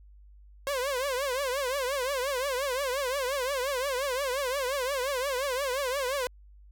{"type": "tone with vibrato", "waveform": "sawtooth", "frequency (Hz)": 532, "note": "C5", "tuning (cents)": 29, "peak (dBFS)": -24, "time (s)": [0.67, 6.27], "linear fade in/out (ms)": 0, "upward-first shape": "triangle", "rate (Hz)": 5.7, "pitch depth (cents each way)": 170, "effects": ["added 50 Hz sine -50 dBFS peak until 6.71 s"]}